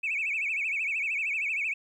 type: tone with vibrato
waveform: sine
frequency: 2423 Hz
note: D#7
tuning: 47 cents flat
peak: -26 dBFS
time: 0.03-1.74 s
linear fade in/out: 10 ms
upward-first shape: sine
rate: 13 Hz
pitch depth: 170 cents each way
effects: tanh soft clip ceiling -22 dBFS + 11-bit